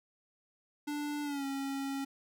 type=tone with pitch glide; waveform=square; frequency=293.7 to 274 Hz; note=D4 to C#4; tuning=0 to -20 cents; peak=-35 dBFS; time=0.87-2.05 s; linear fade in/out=10 ms; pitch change=-120 cents; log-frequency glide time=1.23-1.45 s; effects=none